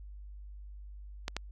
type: clicks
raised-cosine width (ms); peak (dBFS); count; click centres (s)
0.2; -16; 2; 1.281 / 1.366
effects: added 50 Hz sine -44 dBFS peak until 1.51 s + AAC 48 kbps